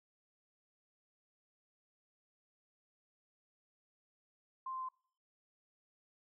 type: tone with pitch steps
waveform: sine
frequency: 1048 / 1041.4 / 1034.8 Hz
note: C6 / C6 / C6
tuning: +2 / -8 / -19 cents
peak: -39 dBFS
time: 4.66-4.888 s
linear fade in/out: 5 ms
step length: 76 ms
effects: noise-tail reverb RT60 0.5 s tail -24 dB re dry